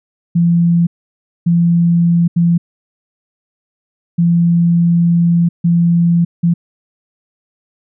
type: tone bursts at uneven times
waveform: sine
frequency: 170.6 Hz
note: F3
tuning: 40 cents flat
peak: -8 dBFS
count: 6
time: 0.35-0.87 / 1.46-2.28 / 2.36-2.58 / 4.18-5.49 / 5.64-6.25 / 6.43-6.54 s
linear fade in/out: 10 ms
effects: none